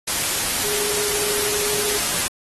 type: tone in noise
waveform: sine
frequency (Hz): 415.3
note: G#4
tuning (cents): 0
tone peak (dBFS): -28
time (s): 0.64-1.98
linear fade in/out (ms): 10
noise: white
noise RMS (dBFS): -22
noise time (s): 0.07-2.28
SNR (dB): -9
effects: AAC 32 kbps